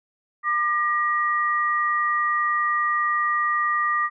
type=tone pair together; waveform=sine; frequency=1198.3 / 1900 Hz; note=D6 / A#6; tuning=+34 / +33 cents; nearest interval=minor sixth; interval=799 cents; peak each=-21 / -24 dBFS; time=0.43-4.1 s; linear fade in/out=50 ms; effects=none